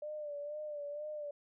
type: tone with vibrato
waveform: sine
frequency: 592 Hz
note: D5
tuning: 14 cents sharp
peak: -39 dBFS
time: 0.02-1.31 s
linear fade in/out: 5 ms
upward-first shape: sine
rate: 2.1 Hz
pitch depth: 48 cents each way
effects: none